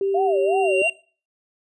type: tone with pitch glide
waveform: sine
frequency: 392 to 382.4 Hz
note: G4 to G4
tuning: 0 to -43 cents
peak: -19 dBFS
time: 0.01-0.82 s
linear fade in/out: 2 ms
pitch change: -43 cents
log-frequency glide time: 0.61-0.71 s
type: tone with exponential growth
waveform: triangle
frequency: 2764 Hz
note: F7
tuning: 19 cents flat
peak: -16 dBFS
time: 0.02-0.9 s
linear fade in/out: 5 ms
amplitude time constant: 190 ms
type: tone with vibrato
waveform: sine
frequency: 650 Hz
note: E5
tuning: 24 cents flat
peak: -20 dBFS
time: 0.14-0.88 s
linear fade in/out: 10 ms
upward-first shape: sine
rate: 2.8 Hz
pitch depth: 290 cents each way
effects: noise-tail reverb RT60 0.4 s tail -20 dB re dry + resampled to 24000 Hz